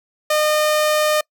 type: tone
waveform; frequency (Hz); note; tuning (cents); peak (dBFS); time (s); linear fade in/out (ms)
sawtooth; 609; D#5; -37; -11; 0.3-1.21; 5
effects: noise-tail reverb RT60 0.1 s tail -26 dB re dry